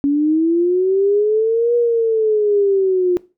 sine linear two-way sweep, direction up then down, 279.2 to 480 to 353.1 Hz, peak -12 dBFS, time 0.04-3.17 s, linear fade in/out 0 ms, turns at 1.75 s, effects noise-tail reverb RT60 0.3 s tail -20 dB re dry

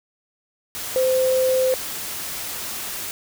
sine tone in noise, 517 Hz, C5, 21 cents flat, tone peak -16 dBFS, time 0.96-1.74 s, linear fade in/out 0 ms, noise white, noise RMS -30 dBFS, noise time 0.75-3.11 s, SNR +11 dB, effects none

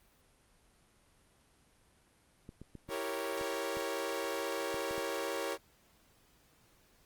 clicks, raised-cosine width 3 ms, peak -34 dBFS, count 9, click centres 2.491 / 2.616 / 2.753 / 2.89 / 3.412 / 3.77 / 4.744 / 4.91 / 4.98 s
sawtooth chord, E diminished seventh, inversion none, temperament equal, 329.6 / 392 / 466.2 / 554.4 Hz, E4 / G4 / Bb4 / Db5, 0 / 0 / 0 / 0 cents, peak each -39 / -37 / -36 / -35 dBFS, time 2.88-5.58 s, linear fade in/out 50 ms
effects pink hiss -67 dBFS RMS until 7.05 s + Opus 32 kbps

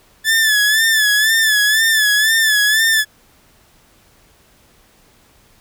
sawtooth tone with vibrato, 1738 Hz, A6, 22 cents flat, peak -8 dBFS, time 0.24-3.05 s, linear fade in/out 50 ms, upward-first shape sine, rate 2 Hz, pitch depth 69 cents each way, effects pink hiss -52 dBFS RMS until 5.6 s

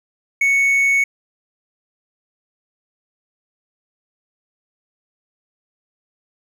triangle tone, 2217 Hz, C#7, in tune, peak -11 dBFS, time 0.41-1.04 s, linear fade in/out 5 ms, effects none

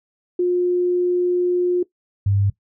sine tone pair in turn, 356.7 / 99.72 Hz, F4 / G2, +37 / +30 cents, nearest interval octave + minor seventh, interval 2207 cents, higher first, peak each -15 dBFS, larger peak neither, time 0.39-1.83 / 2.26-2.5 s, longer first, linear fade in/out 5 ms, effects noise-tail reverb RT60 0.1 s tail -18 dB re dry

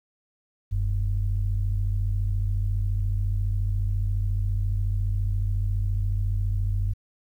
sine tone pair together, 43.65 / 98 Hz, F1 / G2, 0 / 0 cents, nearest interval octave + major second, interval 1400 cents, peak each -24 dBFS, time 0.71-6.94 s, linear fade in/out 20 ms, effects tanh soft clip ceiling -15 dBFS + 10-bit

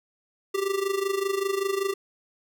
square tone with amplitude modulation, 392.2 Hz, G4, 1 cent sharp, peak -22 dBFS, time 0.54-1.94 s, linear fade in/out 10 ms, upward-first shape sine, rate 25.2 Hz, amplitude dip 75%, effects none

